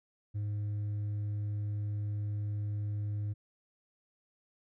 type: tone with hard clipping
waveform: triangle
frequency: 103.83 Hz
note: G#2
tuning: in tune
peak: -31 dBFS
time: 0.34-3.34 s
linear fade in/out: 20 ms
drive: 1 dB
effects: none